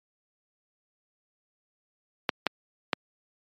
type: clicks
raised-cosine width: 0.3 ms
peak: -6 dBFS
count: 3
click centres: 2.292 / 2.467 / 2.932 s
effects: high-pass 200 Hz 12 dB/octave + MP3 64 kbps